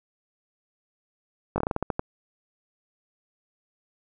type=slowing click train; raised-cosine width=1 ms; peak=-11 dBFS; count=10; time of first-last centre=1.56-1.994 s; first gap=20 ms; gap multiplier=1.21; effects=none